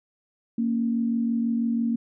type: tone pair together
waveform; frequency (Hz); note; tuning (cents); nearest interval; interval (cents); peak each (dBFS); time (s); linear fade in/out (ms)
sine; 231.1 / 277.2; A#3 / C#4; -15 / 0; minor third; 315; -22 / -31; 0.58-1.96; 5
effects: none